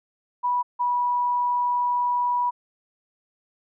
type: tone pair in turn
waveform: sine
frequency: 981 / 976.1 Hz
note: B5 / B5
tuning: -12 / -21 cents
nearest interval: unison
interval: 9 cents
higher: first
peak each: -20 dBFS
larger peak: neither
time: 0.43-0.63 / 0.79-2.51 s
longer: second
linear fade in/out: 20 ms
effects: none